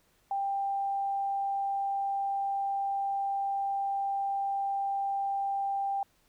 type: tone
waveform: sine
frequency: 791 Hz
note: G5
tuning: 15 cents sharp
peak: -28 dBFS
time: 0.31-6.03 s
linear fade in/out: 2 ms
effects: pink hiss -68 dBFS RMS until 6.28 s